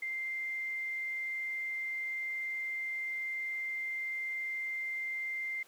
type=tone; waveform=sine; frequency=2093 Hz; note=C7; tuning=in tune; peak=-34 dBFS; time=0.02-5.63 s; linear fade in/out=5 ms; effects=pink hiss -60 dBFS RMS until 5.67 s + high-pass 400 Hz 12 dB/octave